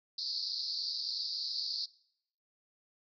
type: band-pass noise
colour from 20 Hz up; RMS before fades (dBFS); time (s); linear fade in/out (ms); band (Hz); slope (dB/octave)
pink; -37; 0.18-1.86; 5; 4200 to 5000; 96
effects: noise-tail reverb RT60 0.7 s tail -22 dB re dry